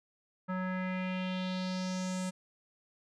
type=tone with low-pass filter sweep; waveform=square; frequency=185 Hz; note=F#3; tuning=in tune; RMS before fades=-35 dBFS; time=0.48-2.31 s; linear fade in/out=20 ms; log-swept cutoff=1400 to 8600 Hz; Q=3; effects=none